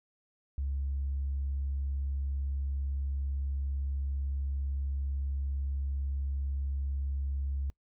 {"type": "tone", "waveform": "sine", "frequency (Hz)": 68.9, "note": "C#2", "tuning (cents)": -10, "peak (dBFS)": -29, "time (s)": [0.58, 7.7], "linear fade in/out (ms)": 0, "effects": ["noise-tail reverb RT60 0.1 s tail -24 dB re dry", "tanh soft clip ceiling -26 dBFS"]}